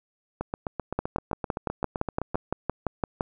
two click trains, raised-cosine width 1 ms, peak -11 / -15 dBFS, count 14 / 16, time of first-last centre 0.99-3.208 / 0.41-2.345 s, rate 5.86 / 7.75 Hz, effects none

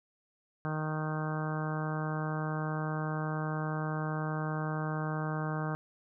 harmonic tone, 155.1 Hz, D#3, 5 cents flat, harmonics 1 / 2 / 3 / 4 / 5 / 6 / 7 / 8 / 9 / 10, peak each -33 / -41 / -43 / -43 / -43 / -46 / -44 / -44 / -48 / -44 dBFS, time 0.65-5.75 s, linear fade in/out 0 ms, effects none

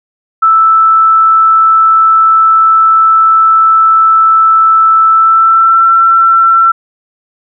sine tone with pitch glide, 1318.5 to 1345.4 Hz, E6 to E6, 0 to +35 cents, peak -3 dBFS, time 0.42-6.72 s, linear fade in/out 10 ms, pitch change +35 cents, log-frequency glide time 5.1-5.87 s, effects none

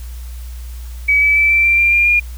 sine tone with pitch steps, 2278 / 2298 / 2318 / 2338 / 2358 / 2379 / 2400 / 2420 Hz, C#7 / D7 / D7 / D7 / D7 / D7 / D7 / D#7, +47 / -38 / -23 / -8 / +6 / +22 / +37 / -49 cents, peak -9 dBFS, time 1.08-2.2 s, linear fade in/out 10 ms, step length 140 ms, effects added 60 Hz sine -26 dBFS peak until 2.37 s + white hiss -43 dBFS RMS until 2.37 s

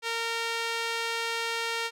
sawtooth tone with band-pass filter, 460.3 Hz, A#4, 22 cents flat, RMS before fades -31 dBFS, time 0.02-1.91 s, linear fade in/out 50 ms, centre 3000 Hz, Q 0.75, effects none

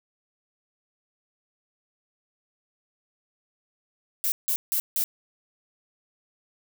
violet noise bursts, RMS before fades -25 dBFS, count 4, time 4.24-5.04 s, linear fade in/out 0 ms, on 80 ms, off 160 ms, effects none

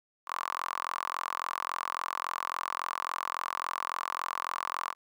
sawtooth tone with high-pass filter, 43.61 Hz, F1, 2 cents flat, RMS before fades -35 dBFS, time 0.26-4.95 s, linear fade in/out 50 ms, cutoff 1100 Hz, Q 8, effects none

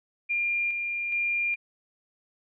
sine tone with tremolo, 2400 Hz, D7, 37 cents sharp, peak -24 dBFS, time 0.29-1.56 s, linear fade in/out 20 ms, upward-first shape square, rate 1.2 Hz, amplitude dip 35%, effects none

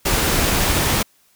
pink noise, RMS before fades -18 dBFS, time 0.05-1.03 s, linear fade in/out 10 ms, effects white hiss -58 dBFS RMS until 1.35 s

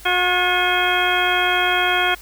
harmonic tone with a mistuned harmonic, 361 Hz, F#4, 43 cents flat, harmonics 1 / 2 / 3 / 4 / 5 / 6 / 7 / 9, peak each -26 / -22 / -26 / -21 / -27 / -25 / -25 / -23 dBFS, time 0.05-2.15 s, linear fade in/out 10 ms, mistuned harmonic 5, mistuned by -65 cents, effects added 50 Hz sine -42 dBFS peak until 2.21 s + white hiss -43 dBFS RMS until 2.21 s

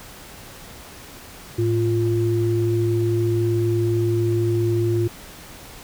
sine tone pair together, 109.58 / 347.9 Hz, A2 / F4, -7 / -7 cents, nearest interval octave + minor sixth, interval 2000 cents, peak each -20 dBFS, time 1.58-5.08 s, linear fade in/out 10 ms, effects pink hiss -41 dBFS RMS until 5.83 s

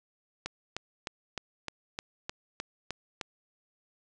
click train, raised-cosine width 0.2 ms, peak -17 dBFS, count 10, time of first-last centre 0.46-3.212 s, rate 3.27 Hz, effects resampled to 22050 Hz + 9-bit

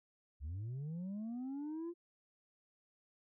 sine linear sweep, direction up, 65.41 to 350 Hz, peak -37 dBFS, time 0.4-1.94 s, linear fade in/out 50 ms, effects tanh soft clip ceiling -39 dBFS

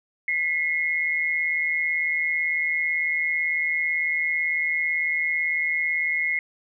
sine tone pair together, 1992 / 2150 Hz, B6 / C7, +14 / +47 cents, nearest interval minor second, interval 133 cents, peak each -26 / -23 dBFS, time 0.28-6.39 s, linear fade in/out 2 ms, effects none

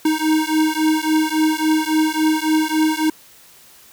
square beating tone pair, 311.1 / 314.7 Hz, D#4 / D#4, 0 / +20 cents, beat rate 3.6 Hz, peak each -19 dBFS, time 0.05-3.1 s, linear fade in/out 5 ms, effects white hiss -47 dBFS RMS until 3.92 s

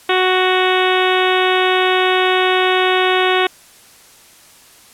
harmonic tone, 370.3 Hz, F#4, 1 cent sharp, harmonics 1 / 2 / 3 / 4 / 5 / 6 / 7 / 8 / 9 / 10, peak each -16 / -19 / -21 / -22 / -23 / -24 / -24 / -25 / -26 / -26 dBFS, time 0.09-3.47 s, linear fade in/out 5 ms, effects white hiss -45 dBFS RMS until 4.93 s + low-pass 12000 Hz 12 dB/octave

